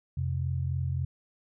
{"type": "tone pair together", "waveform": "sine", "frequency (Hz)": [87.21, 130.81], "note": ["F2", "C3"], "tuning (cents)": [-2, 0], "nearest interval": "perfect fifth", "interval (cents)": 702, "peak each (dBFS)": [-30, -30], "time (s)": [0.17, 1.05], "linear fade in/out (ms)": 5, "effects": []}